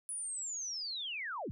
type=linear sweep; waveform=sine; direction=down; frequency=10000 to 65.41 Hz; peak=-37 dBFS; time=0.09-1.51 s; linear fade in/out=0 ms; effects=none